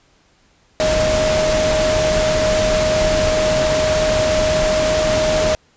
sine tone in noise, 622.3 Hz, D#5, in tune, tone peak -15 dBFS, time 0.8-5.55 s, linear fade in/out 0 ms, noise pink, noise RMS -20 dBFS, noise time 0.8-5.55 s, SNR +2 dB, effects pink hiss -56 dBFS RMS until 5.76 s + resampled to 16000 Hz

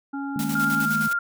harmonic tone, 278 Hz, C#4, 5 cents sharp, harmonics 1 / 3 / 5, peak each -28 / -36 / -37 dBFS, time 0.13-0.86 s, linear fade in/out 10 ms
sine chord, D# suspended fourth, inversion none, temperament equal with one note detuned, 155.56 / 211.5 / 233.1 Hz, D#3 / G#3 / A#3, 0 / +32 / 0 cents, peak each -31 / -28 / -30 dBFS, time 0.36-1.08 s, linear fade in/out 2 ms
white noise with tremolo, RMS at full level -33 dBFS, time 0.39-1.13 s, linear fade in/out 2 ms, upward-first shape square, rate 9.7 Hz, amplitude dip 55%
sine tone with vibrato, 1396.9 Hz, F6, in tune, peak -21 dBFS, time 0.55-1.19 s, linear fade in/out 5 ms, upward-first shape triangle, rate 8.9 Hz, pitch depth 15 cents each way
effects none

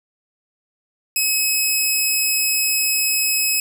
10% pulse tone, 2561 Hz, D#7, 49 cents sharp, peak -8 dBFS, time 1.16-3.6 s, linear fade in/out 2 ms, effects none

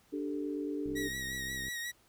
sine chord, D suspended fourth, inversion none, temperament just, 293.7 / 391.6 / 440.5 Hz, D4 / G4 / A4, 0 / -2 / +2 cents, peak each -35 / -40 / -41 dBFS, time 0.12-1.09 s, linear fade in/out 20 ms
click train, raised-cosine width 3 ms, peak -34 dBFS, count 55, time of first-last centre 0.86-1.683 s, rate 65.6 Hz
sawtooth tone with vibrato, 1900 Hz, A#6, 33 cents sharp, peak -33 dBFS, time 0.95-1.92 s, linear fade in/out 20 ms, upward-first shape triangle, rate 5.6 Hz, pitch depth 44 cents each way
effects pink hiss -66 dBFS RMS until 2.08 s

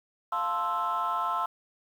sine chord, F major seventh, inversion none, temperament equal, 698.5 / 880 / 1046.5 / 1318.5 Hz, F5 / A5 / C6 / E6, 0 / 0 / 0 / 0 cents, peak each -34 / -33 / -29 / -29 dBFS, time 0.32-1.46 s, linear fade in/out 5 ms, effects tanh soft clip ceiling -21 dBFS + 9-bit

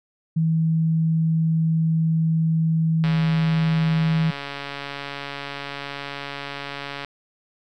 sine tone, 161.6 Hz, E3, 34 cents flat, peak -17 dBFS, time 0.36-4.31 s, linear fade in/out 10 ms
click train, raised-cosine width 0.3 ms, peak -15 dBFS, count 566, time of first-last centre 3.04-7.047 s, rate 141 Hz
effects none

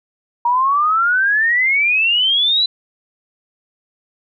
sine exponential sweep, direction up, 940 to 4022 Hz, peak -12 dBFS, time 0.45-2.66 s, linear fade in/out 5 ms, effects none

